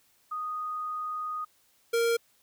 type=tone pair in turn; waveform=sine / square; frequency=1241 / 464.8 Hz; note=D#6 / A#4; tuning=-5 / -5 cents; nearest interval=octave + perfect fourth; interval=1700 cents; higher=first; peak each=-31 / -24 dBFS; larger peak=second; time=0.31-1.45 / 1.93-2.17 s; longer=first; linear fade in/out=10 ms; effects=white hiss -66 dBFS RMS until 2.42 s